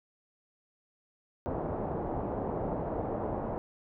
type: low-pass noise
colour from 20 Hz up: white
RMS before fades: -34 dBFS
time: 1.46-3.58 s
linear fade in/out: 0 ms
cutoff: 770 Hz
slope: 24 dB/octave
effects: none